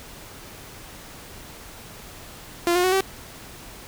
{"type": "tone with pitch steps", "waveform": "sawtooth", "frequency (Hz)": [345.4, 358, 371, 384.6], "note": ["F4", "F4", "F#4", "G4"], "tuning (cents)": [-19, 43, 5, -33], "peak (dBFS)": -14, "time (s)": [2.67, 3.006], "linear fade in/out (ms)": 0, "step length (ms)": 84, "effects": ["pink hiss -42 dBFS RMS until 3.87 s"]}